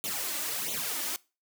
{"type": "noise with flanger", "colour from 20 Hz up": "white", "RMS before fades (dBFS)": -33, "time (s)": [0.04, 1.16], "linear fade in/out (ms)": 0, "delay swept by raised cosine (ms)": [0.29, 3.49], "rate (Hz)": 1.5, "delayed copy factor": 0.9, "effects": ["noise-tail reverb RT60 0.3 s tail -22 dB re dry", "high-pass 150 Hz 12 dB/octave"]}